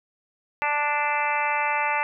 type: harmonic tone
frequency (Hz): 293.7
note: D4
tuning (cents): 0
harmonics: 2 / 3 / 4 / 5 / 6 / 7 / 8 / 9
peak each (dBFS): -34 / -25 / -31 / -32 / -34 / -29 / -32 / -31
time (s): 0.62-2.03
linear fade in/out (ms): 0
effects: none